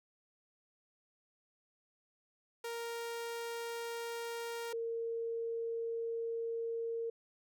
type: tone pair in turn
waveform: sawtooth / sine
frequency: 466.2 / 459.8 Hz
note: A#4 / A#4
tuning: 0 / -24 cents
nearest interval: unison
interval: 24 cents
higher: first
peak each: -35 / -35 dBFS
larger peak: neither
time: 2.64-4.73 / 4.73-7.1 s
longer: second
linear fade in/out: 5 ms
effects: none